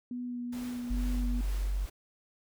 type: tone with vibrato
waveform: sine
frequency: 244.5 Hz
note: B3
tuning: 17 cents flat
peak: -34 dBFS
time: 0.11-1.41 s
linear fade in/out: 2 ms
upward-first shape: sine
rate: 2.3 Hz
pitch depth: 14 cents each way
type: noise with tremolo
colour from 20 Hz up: pink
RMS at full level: -47 dBFS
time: 0.52-1.9 s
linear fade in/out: 10 ms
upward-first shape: sine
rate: 2.2 Hz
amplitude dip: 45%
type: tone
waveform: sine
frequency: 47.56 Hz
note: F#1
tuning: 48 cents sharp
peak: -28 dBFS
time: 0.9-1.86 s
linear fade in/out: 10 ms
effects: none